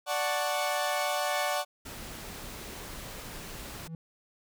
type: chord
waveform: sawtooth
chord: D major seventh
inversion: none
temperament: equal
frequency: 587.3 / 740 / 880 / 1108.7 Hz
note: D5 / F#5 / A5 / C#6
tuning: 0 / 0 / 0 / 0 cents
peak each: -28 / -28 / -33 / -32 dBFS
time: 0.06-1.65 s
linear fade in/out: 50 ms
type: noise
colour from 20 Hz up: pink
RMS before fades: -42 dBFS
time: 1.85-3.88 s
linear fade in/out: 10 ms
type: tone with exponential growth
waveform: triangle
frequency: 163.1 Hz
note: E3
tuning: 18 cents flat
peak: -32 dBFS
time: 3.68-3.95 s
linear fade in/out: 2 ms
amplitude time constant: 58 ms
effects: none